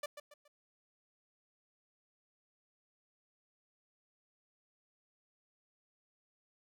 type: tone with echo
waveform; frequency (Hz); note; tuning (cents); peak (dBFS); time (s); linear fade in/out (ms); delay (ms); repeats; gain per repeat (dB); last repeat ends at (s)
sawtooth; 587.3; D5; 0; -33; 0.03-0.06; 5; 140; 3; -9; 0.48
effects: none